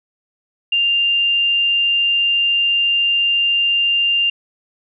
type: tone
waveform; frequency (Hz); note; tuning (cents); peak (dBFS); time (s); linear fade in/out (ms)
sine; 2794; F7; 0; -13; 0.72-4.3; 5
effects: none